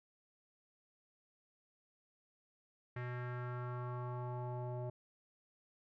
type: tone with low-pass filter sweep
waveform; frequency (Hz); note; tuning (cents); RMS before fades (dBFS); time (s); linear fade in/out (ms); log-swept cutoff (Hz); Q
square; 123.47; B2; 0; -42; 2.96-4.9; 5; 1900 to 690; 3.1
effects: none